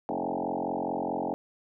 sine tone with frequency modulation, 541 Hz, C#5, 42 cents flat, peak -28 dBFS, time 0.09-1.34 s, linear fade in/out 0 ms, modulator 44.7 Hz, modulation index 7.3, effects none

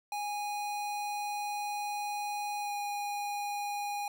square tone with pitch glide, 825 to 819.3 Hz, G#5 to G#5, -12 to -24 cents, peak -34 dBFS, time 0.12-4.08 s, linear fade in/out 2 ms, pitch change -12 cents, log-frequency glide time 2.6-2.71 s, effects none

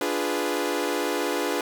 sawtooth chord, D diminished seventh, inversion none, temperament equal, 293.7 / 349.2 / 415.3 / 493.9 Hz, D4 / F4 / Ab4 / Cb5, 0 / 0 / 0 / 0 cents, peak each -26 dBFS, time 0.01-1.61 s, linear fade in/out 2 ms, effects none

